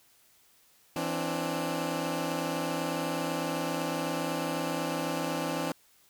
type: tone cluster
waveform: 15% pulse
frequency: 165.9 / 263.9 / 291.9 Hz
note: E3 / C4 / D4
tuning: +11 / +15 / -10 cents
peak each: -28 dBFS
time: 0.96-5.72 s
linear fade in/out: 2 ms
effects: white hiss -63 dBFS RMS until 6.09 s